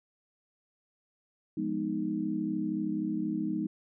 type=chord; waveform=sine; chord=F half-diminished seventh; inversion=none; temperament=equal; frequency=174.61 / 207.7 / 246.9 / 311.1 Hz; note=F3 / Ab3 / Cb4 / Eb4; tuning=0 / 0 / 0 / 0 cents; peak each=-38 / -34 / -37 / -32 dBFS; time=1.57-3.67 s; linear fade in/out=5 ms; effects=none